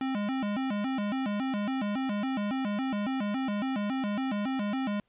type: tone with vibrato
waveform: square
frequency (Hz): 233.1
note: A#3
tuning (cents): 0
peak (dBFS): -29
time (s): 0.01-5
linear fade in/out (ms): 2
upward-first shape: square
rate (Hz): 3.6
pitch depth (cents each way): 220
effects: pink hiss -74 dBFS RMS until 5.08 s + resampled to 8000 Hz